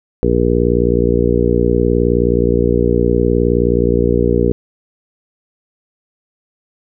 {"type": "harmonic tone", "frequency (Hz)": 59.3, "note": "A#1", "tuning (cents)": 30, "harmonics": [1, 2, 3, 4, 5, 6, 7, 8], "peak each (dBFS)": [-18, -20, -20, -20, -21, -20, -17, -18], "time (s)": [0.23, 4.52], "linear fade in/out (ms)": 0, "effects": []}